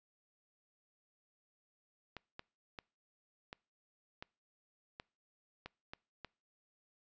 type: clicks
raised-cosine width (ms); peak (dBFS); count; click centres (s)
0.3; -29; 9; 2.167 / 2.394 / 2.788 / 3.529 / 4.225 / 4.999 / 5.66 / 5.935 / 6.247
effects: noise-tail reverb RT60 0.4 s tail -26 dB re dry + resampled to 16000 Hz